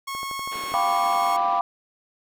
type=tone; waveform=sawtooth; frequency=1094 Hz; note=C#6; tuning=23 cents flat; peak=-25 dBFS; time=0.07-1.37 s; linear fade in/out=10 ms
type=click train; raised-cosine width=1 ms; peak=-25 dBFS; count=8; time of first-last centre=0.15-0.719 s; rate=12.3 Hz
type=band-pass noise; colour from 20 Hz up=pink; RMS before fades=-40 dBFS; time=0.51-1.6 s; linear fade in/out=10 ms; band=240 to 3800 Hz; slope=24 dB/octave
type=chord; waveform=sine; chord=G dominant seventh; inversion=third; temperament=equal; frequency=698.5 / 784 / 987.8 / 1174.7 Hz; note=F5 / G5 / B5 / D6; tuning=0 / 0 / 0 / 0 cents; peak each=-25 dBFS; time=0.74-1.61 s; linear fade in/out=0 ms
effects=none